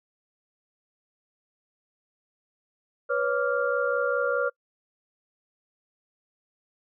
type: tone cluster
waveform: sine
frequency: 493.1 / 558 / 1164 / 1396 Hz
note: B4 / C#5 / D6 / F6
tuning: -3 / +11 / -16 / -1 cents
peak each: -27 / -27 / -34 / -28 dBFS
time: 3.09-4.5 s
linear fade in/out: 20 ms
effects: noise-tail reverb RT60 0.1 s tail -26 dB re dry